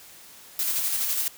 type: noise with tremolo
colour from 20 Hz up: blue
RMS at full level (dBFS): -25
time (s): 0.59-1.28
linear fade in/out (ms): 2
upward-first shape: square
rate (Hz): 12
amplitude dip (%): 30
effects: white hiss -48 dBFS RMS until 1.37 s